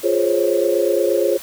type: chord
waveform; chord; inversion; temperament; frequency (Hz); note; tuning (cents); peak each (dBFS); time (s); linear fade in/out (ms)
sine; Db major seventh; first; equal with one note detuned; 349.2 / 415.3 / 523.3 / 551.8; F4 / Ab4 / C5 / Db5; 0 / 0 / 0 / -8; -20; 0.03-1.38; 20
effects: white hiss -36 dBFS RMS until 1.42 s